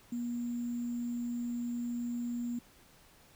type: tone with sample-and-hold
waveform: sine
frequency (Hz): 239.5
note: A#3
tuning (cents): +47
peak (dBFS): -33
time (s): 0.12-2.59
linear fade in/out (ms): 5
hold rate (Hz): 7350
effects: pink hiss -61 dBFS RMS until 3.35 s